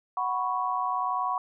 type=chord; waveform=sine; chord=F# suspended fourth; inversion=none; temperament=equal; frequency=740 / 987.8 / 1108.7 Hz; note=F#5 / B5 / C#6; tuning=0 / 0 / 0 cents; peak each=-31 / -30 / -29 dBFS; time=0.17-1.38 s; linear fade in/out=2 ms; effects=none